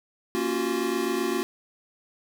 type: chord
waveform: square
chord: Gb major seventh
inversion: first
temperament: equal with one note detuned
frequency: 233.1 / 277.2 / 349.2 / 376.9 Hz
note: Bb3 / Db4 / F4 / Gb4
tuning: 0 / 0 / 0 / +32 cents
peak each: -33 / -33 / -29 / -30 dBFS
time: 0.35-1.43 s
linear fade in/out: 0 ms
effects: none